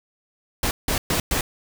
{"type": "noise bursts at uneven times", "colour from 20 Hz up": "pink", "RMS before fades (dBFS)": -22, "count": 4, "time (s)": [[0.63, 0.71], [0.88, 0.98], [1.1, 1.2], [1.31, 1.41]], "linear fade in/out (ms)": 2, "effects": []}